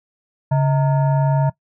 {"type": "tone with frequency modulation", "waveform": "sine", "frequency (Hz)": 140, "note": "C#3", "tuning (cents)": 18, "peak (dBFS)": -13, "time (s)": [0.51, 1.5], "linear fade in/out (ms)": 10, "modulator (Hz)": 779, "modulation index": 0.57, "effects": ["noise-tail reverb RT60 0.1 s tail -20 dB re dry"]}